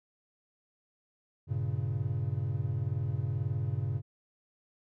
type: chord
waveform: triangle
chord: G diminished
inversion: none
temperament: equal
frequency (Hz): 98 / 116.54 / 138.59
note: G2 / Bb2 / Db3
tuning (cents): 0 / 0 / 0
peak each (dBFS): -32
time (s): 1.47-4.02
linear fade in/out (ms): 50
effects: none